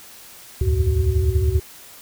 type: tone cluster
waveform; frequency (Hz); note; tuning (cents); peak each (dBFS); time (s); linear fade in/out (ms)
sine; 69.5 / 80 / 94.7 / 110.6 / 375.9; C#2 / D#2 / F#2 / A2 / F#4; +5 / +49 / +41 / +9 / +27; -20 / -20 / -24 / -25 / -26; 0.61-1.6; 5
effects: white hiss -43 dBFS RMS until 2.01 s